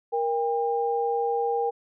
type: tone pair together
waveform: sine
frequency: 469.2 / 801 Hz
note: A#4 / G5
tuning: +11 / +37 cents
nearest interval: major sixth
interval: 926 cents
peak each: -25 / -26 dBFS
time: 0.12-1.71 s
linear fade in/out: 20 ms
effects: none